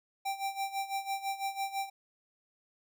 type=tone with tremolo; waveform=square; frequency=784 Hz; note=G5; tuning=in tune; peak=-31 dBFS; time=0.25-1.9 s; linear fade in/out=10 ms; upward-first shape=sine; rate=6 Hz; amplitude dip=80%; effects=none